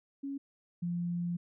sine tone pair in turn, 277.2 / 173.62 Hz, C#4 / F3, 0 / -10 cents, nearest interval minor sixth, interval 810 cents, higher first, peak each -35 / -31 dBFS, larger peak second, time 0.23-0.38 / 0.82-1.37 s, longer second, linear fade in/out 10 ms, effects none

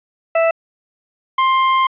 40% pulse tone pair in turn, 659.3 / 1053.2 Hz, E5 / C6, 0 / +11 cents, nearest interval minor sixth, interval 811 cents, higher second, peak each -11 dBFS, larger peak neither, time 0.35-0.51 / 1.38-1.87 s, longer second, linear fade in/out 5 ms, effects resampled to 8000 Hz + 8-bit

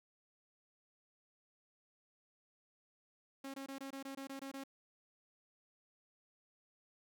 sawtooth tone bursts, 272 Hz, C#4, 33 cents flat, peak -40 dBFS, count 10, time 3.44-4.638 s, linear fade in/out 5 ms, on 100 ms, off 22 ms, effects none

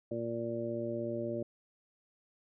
harmonic tone, 116.54 Hz, A#2, in tune, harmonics 1 / 2 / 3 / 4 / 5, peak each -43 / -40 / -38 / -44 / -38 dBFS, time 0.11-1.43 s, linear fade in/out 5 ms, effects none

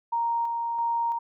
sine tone with tremolo, 932.3 Hz, A#5, in tune, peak -23 dBFS, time 0.12-1.19 s, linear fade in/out 10 ms, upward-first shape square, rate 1.5 Hz, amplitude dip 30%, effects none

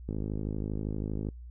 click train, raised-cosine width 3 ms, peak -21 dBFS, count 64, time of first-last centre 0.09-1.288 s, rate 52.6 Hz, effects noise-tail reverb RT60 0.1 s tail -24 dB re dry + added 60 Hz sine -42 dBFS peak until 1.5 s

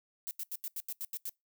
violet noise bursts, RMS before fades -38 dBFS, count 9, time 0.27-1.294 s, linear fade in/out 0 ms, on 40 ms, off 83 ms, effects noise-tail reverb RT60 0.2 s tail -25 dB re dry

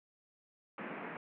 pink band-pass noise, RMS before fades -44 dBFS, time 0.78-1.17 s, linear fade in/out 2 ms, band 170 to 2500 Hz, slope 48 dB/octave, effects none

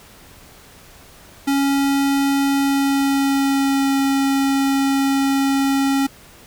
square tone with pitch glide, 277.2 to 273.5 Hz, C#4 to C#4, 0 to -23 cents, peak -16 dBFS, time 1.47-6.07 s, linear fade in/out 10 ms, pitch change -23 cents, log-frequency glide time 2.52-3.97 s, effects pink hiss -45 dBFS RMS until 6.46 s

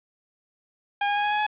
sawtooth tone with pitch steps, 812 / 818.6 / 825.2 / 831.9 / 838.7 / 845.5 Hz, G#5 / G#5 / G#5 / G#5 / G#5 / G#5, -39 / -25 / -11 / +3 / +17 / +31 cents, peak -18 dBFS, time 1.01-1.466 s, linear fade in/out 5 ms, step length 76 ms, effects resampled to 8000 Hz + 8-bit

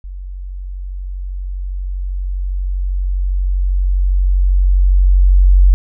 sine tone with level ramp, 46.25 Hz, F#1, in tune, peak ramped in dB -25 to -4 dBFS, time 0.04-5.74 s, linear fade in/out 0 ms, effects none

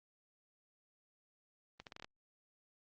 accelerating click train, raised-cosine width 0.2 ms, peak -30 dBFS, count 7, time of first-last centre 1.8-2.045 s, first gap 68 ms, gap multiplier 0.79, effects low-pass 5000 Hz 12 dB/octave + Opus 32 kbps

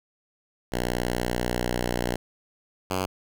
5% pulse tone pair in turn, 60.6 / 93.08 Hz, B1 / F#2, -32 / +11 cents, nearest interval perfect fifth, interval 743 cents, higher second, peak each -14 dBFS, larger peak neither, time 0.72-2.16 / 2.9-3.06 s, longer first, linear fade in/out 5 ms, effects none

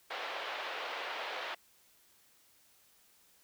pink band-pass noise, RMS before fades -40 dBFS, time 0.1-1.55 s, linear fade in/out 10 ms, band 530 to 3700 Hz, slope 24 dB/octave, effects white hiss -66 dBFS RMS until 3.43 s

